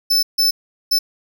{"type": "tone bursts at uneven times", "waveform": "45% pulse", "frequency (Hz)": 5274, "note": "E8", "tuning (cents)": 0, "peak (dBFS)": -13, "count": 3, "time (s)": [[0.1, 0.23], [0.38, 0.51], [0.91, 0.99]], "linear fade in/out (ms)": 10, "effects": []}